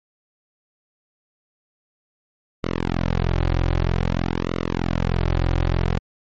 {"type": "tone with flanger", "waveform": "sawtooth", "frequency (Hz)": 43.23, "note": "F1", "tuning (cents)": -17, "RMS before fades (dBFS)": -21, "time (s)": [2.63, 5.99], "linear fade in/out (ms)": 10, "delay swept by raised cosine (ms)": [1.2, 4.6], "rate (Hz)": 0.52, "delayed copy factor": -1, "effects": ["low-pass 4000 Hz 12 dB/octave", "MP3 32 kbps"]}